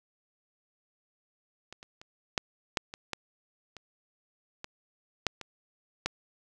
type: clicks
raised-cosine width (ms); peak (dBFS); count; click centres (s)
0.2; -26 / -29 / -30 / -9 / -9 / -23 / -15 / -27 / -21 / -8 / -23 / -11; 12; 1.726 / 1.829 / 2.015 / 2.378 / 2.772 / 2.939 / 3.133 / 3.767 / 4.644 / 5.267 / 5.413 / 6.06
effects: none